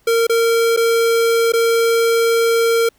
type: tone with dropouts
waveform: square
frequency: 460.3 Hz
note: A#4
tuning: 22 cents flat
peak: -13 dBFS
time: 0.07-2.89 s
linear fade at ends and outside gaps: 5 ms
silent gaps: 0.269-0.295 / 0.765-0.772 / 1.522-1.535 s
effects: pink hiss -58 dBFS RMS until 2.98 s